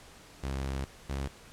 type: tone pair in turn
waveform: sawtooth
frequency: 67.3 / 68.36 Hz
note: C2 / C#2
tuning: +49 / -24 cents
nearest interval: unison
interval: 27 cents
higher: second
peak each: -28 dBFS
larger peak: neither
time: 0.43-0.85 / 1.09-1.28 s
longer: first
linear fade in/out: 10 ms
effects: pink hiss -53 dBFS RMS until 1.52 s + low-pass 10000 Hz 12 dB/octave